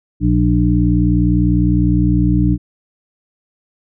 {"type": "harmonic tone", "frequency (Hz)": 59.8, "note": "A#1", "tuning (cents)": 45, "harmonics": [1, 2, 3, 5], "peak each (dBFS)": [-16, -16, -16, -16], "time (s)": [0.2, 2.58], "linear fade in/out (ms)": 50, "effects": []}